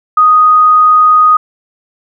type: tone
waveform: sine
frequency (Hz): 1244.5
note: D#6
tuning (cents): 0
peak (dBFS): -3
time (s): 0.17-1.37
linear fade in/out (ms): 5
effects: none